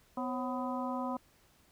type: harmonic tone with a mistuned harmonic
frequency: 251 Hz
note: B3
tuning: 28 cents sharp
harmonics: 1 / 2 / 3 / 4 / 5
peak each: -36 / -41 / -41 / -39 / -45 dBFS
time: 0.17-1.17 s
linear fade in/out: 5 ms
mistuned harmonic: 2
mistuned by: +130 cents
effects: pink hiss -66 dBFS RMS until 1.71 s